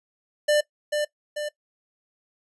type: tone with echo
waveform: square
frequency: 595 Hz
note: D5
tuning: 22 cents sharp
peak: -18 dBFS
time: 0.48-0.61 s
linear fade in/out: 10 ms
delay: 440 ms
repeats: 2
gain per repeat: -5 dB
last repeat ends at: 1.49 s
effects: noise-tail reverb RT60 0.1 s tail -20 dB re dry + resampled to 24000 Hz